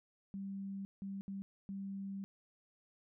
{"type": "tone bursts at uneven times", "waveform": "sine", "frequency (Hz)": 196, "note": "G3", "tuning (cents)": 0, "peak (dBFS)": -40, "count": 4, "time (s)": [[0.34, 0.85], [1.02, 1.21], [1.28, 1.42], [1.69, 2.24]], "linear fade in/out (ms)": 0, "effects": []}